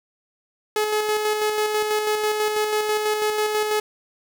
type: tone with tremolo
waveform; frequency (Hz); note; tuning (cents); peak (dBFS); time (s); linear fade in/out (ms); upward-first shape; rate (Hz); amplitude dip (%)
sawtooth; 425.6; G#4; +42; -15; 0.76-3.8; 2; square; 6.1; 35
effects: none